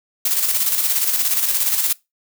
blue noise with tremolo, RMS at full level -17 dBFS, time 0.25-1.93 s, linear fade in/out 5 ms, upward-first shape square, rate 17 Hz, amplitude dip 45%, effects noise-tail reverb RT60 0.2 s tail -22 dB re dry

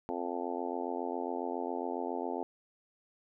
harmonic tone, 87.3 Hz, F2, in tune, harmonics 3 / 4 / 5 / 6 / 7 / 8 / 9 / 10, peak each -40 / -40 / -40 / -44 / -45 / -42 / -43 / -42 dBFS, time 0.09-2.43 s, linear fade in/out 0 ms, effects none

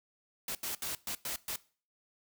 white noise bursts at uneven times, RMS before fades -37 dBFS, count 6, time 0.48-0.55 / 0.63-0.75 / 0.82-0.95 / 1.07-1.15 / 1.25-1.36 / 1.48-1.56 s, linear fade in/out 2 ms, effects noise-tail reverb RT60 0.4 s tail -20 dB re dry

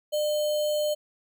sine tone with sample-and-hold, 601 Hz, D5, 40 cents sharp, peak -23 dBFS, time 0.12-0.95 s, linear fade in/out 20 ms, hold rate 3675 Hz, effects none

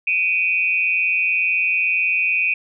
sine tone with amplitude modulation, 2489 Hz, D#7, in tune, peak -12 dBFS, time 0.07-2.54 s, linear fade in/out 5 ms, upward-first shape sine, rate 180 Hz, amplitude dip 90%, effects none

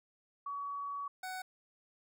sine / 25% pulse tone pair in turn, 1131 / 746.1 Hz, C#6 / F#5, +34 / +14 cents, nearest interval perfect fifth, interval 720 cents, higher first, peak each -37 / -36 dBFS, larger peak second, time 0.46-1.08 / 1.23-1.42 s, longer first, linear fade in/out 5 ms, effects none

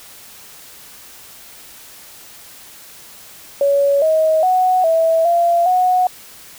sine tone with pitch steps, 562 / 633 / 739 / 653 / 687 / 733 Hz, C#5 / D#5 / F#5 / E5 / F5 / F#5, +24 / +30 / -2 / -17 / -29 / -16 cents, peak -11 dBFS, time 3.61-6.07 s, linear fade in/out 2 ms, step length 410 ms, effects white hiss -40 dBFS RMS until 6.58 s

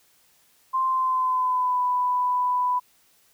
sine tone with pitch glide, 1046 to 993.6 Hz, C6 to B5, -1 to +10 cents, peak -20 dBFS, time 0.73-2.8 s, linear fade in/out 20 ms, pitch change -89 cents, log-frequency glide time 0.85-1.81 s, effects white hiss -61 dBFS RMS until 3.33 s

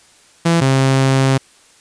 sawtooth tone pair in turn, 167.8 / 133.76 Hz, E3 / C3, +31 / +39 cents, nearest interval major third, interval 392 cents, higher first, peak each -7 dBFS, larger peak neither, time 0.45-0.61 / 0.61-1.38 s, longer second, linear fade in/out 10 ms, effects white hiss -49 dBFS RMS until 1.8 s + resampled to 22050 Hz

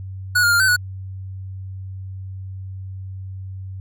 square tone with pitch steps, 1462 / 1415 / 1402 / 1530 / 1465 Hz, F#6 / F6 / F6 / G6 / F#6, -21 / +22 / +6 / -42 / -18 cents, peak -14 dBFS, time 0.35-0.765 s, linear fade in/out 10 ms, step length 83 ms, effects added 95 Hz sine -29 dBFS peak until 3.8 s

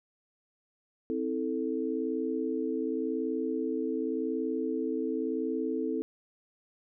sine chord, A minor, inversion first, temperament equal with one note detuned, 261.6 / 322.5 / 440 Hz, C4 / E4 / A4, 0 / -38 / 0 cents, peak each -33 dBFS, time 1.1-6.02 s, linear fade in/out 0 ms, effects none

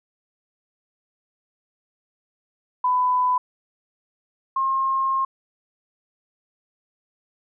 sine tone pair in turn, 1000 / 1069.2 Hz, B5 / C6, +21 / +37 cents, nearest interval minor second, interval 116 cents, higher second, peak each -17 / -19 dBFS, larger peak first, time 2.84-3.38 / 4.56-5.25 s, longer second, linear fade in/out 5 ms, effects none

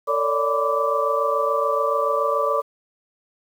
sine tone cluster, 450.7 / 568 / 595 / 1002 / 1165 Hz, A4 / C#5 / D5 / B5 / D6, +42 / +42 / +22 / +25 / -14 cents, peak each -26 / -23 / -29 / -29 / -22 dBFS, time 0.07-2.62 s, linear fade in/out 20 ms, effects 8-bit

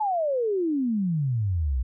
sine exponential sweep, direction down, 881 to 58.5 Hz, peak -22 dBFS, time 0-1.83 s, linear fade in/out 10 ms, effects none

